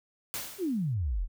white noise with exponential decay, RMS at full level -33 dBFS, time 0.34-0.94 s, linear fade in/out 0 ms, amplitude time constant 130 ms
sine exponential sweep, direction down, 415.3 to 34.46 Hz, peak -27 dBFS, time 0.58-1.28 s, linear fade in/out 50 ms
effects none

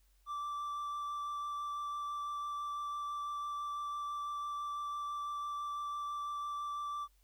triangle tone with vibrato, 1169 Hz, D6, 8 cents flat, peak -35 dBFS, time 0.26-7.08 s, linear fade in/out 50 ms, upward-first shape triangle, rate 6 Hz, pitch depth 10 cents each way, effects added 47 Hz sine -66 dBFS peak until 7.23 s + white hiss -75 dBFS RMS until 7.23 s

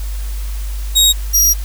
25% pulse tone pair in turn, 3778 / 5715 Hz, A#7 / F8, +22 / +39 cents, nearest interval perfect fifth, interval 717 cents, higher second, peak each -4 dBFS, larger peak neither, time 0.95-1.13 / 1.33-1.54 s, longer second, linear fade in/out 20 ms, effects added 50 Hz sine -19 dBFS peak until 1.64 s + white hiss -36 dBFS RMS until 1.64 s

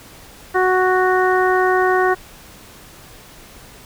harmonic tone, 370 Hz, F#4, in tune, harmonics 1 / 2 / 3 / 4 / 5, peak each -16 / -19 / -21 / -22 / -23 dBFS, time 0.54-2.15 s, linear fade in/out 20 ms, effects pink hiss -42 dBFS RMS until 3.85 s

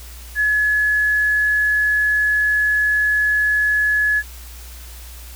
sine tone, 1700 Hz, G#6, 40 cents sharp, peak -14 dBFS, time 0.35-4.23 s, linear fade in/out 50 ms, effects added 60 Hz sine -35 dBFS peak until 5.35 s + white hiss -41 dBFS RMS until 5.35 s

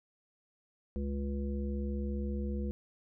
harmonic tone, 69.8 Hz, C#2, 13 cents sharp, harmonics 1 / 3 / 5 / 7, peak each -34 / -37 / -44 / -45 dBFS, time 0.96-2.71 s, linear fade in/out 0 ms, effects none

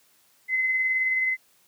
sine tone with tremolo, 2046 Hz, C7, 39 cents flat, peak -20 dBFS, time 0.48-1.37 s, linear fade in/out 50 ms, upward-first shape sine, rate 19 Hz, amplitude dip 30%, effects white hiss -62 dBFS RMS until 1.67 s + high-pass 100 Hz 12 dB/octave

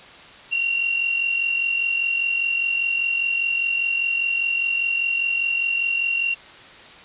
sine tone pair together, 2749 / 2794 Hz, F7 / F7, -28 / 0 cents, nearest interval unison, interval 28 cents, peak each -20 / -28 dBFS, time 0.51-6.35 s, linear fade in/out 20 ms, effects white hiss -43 dBFS RMS until 7.04 s + resampled to 8000 Hz

